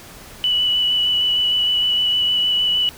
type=tone with vibrato; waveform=sine; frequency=2960 Hz; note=F#7; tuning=in tune; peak=-15 dBFS; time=0.44-2.89 s; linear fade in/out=0 ms; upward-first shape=square; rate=6.5 Hz; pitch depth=11 cents each way; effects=pink hiss -40 dBFS RMS until 2.97 s